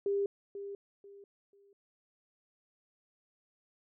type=tone with echo; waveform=sine; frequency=400 Hz; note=G4; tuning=35 cents sharp; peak=-28 dBFS; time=0.06-0.26 s; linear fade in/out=2 ms; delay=490 ms; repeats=3; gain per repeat=-11 dB; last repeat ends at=1.73 s; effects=none